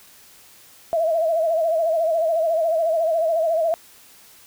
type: tone with vibrato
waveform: sine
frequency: 653 Hz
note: E5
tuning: 17 cents flat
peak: -17 dBFS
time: 0.93-3.74 s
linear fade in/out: 0 ms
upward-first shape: sine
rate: 14 Hz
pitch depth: 76 cents each way
effects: white hiss -49 dBFS RMS until 4.46 s